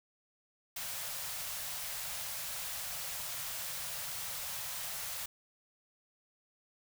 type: band-stop noise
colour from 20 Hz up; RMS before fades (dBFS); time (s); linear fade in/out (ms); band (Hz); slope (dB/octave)
white; -40; 0.76-5.26; 5; 180 to 510; 48
effects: none